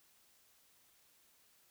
silence, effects white hiss -69 dBFS RMS until 1.7 s

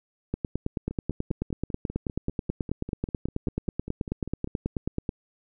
two click trains, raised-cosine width 3 ms, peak -22 / -14 dBFS, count 19 / 45, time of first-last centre 0.91-4.474 / 0.34-5.092 s, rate 5.05 / 9.26 Hz, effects none

